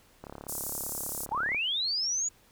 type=click train; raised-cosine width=1 ms; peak=-27 dBFS; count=47; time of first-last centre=0.24-1.547 s; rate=35.2 Hz
type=band-pass noise; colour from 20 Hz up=white; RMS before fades=-36 dBFS; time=0.48-1.26 s; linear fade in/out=10 ms; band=6700 to 15000 Hz; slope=24 dB/octave
type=linear sweep; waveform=sine; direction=up; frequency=771 to 6910 Hz; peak=-27 dBFS; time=1.31-2.29 s; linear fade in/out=10 ms
effects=pink hiss -61 dBFS RMS until 2.51 s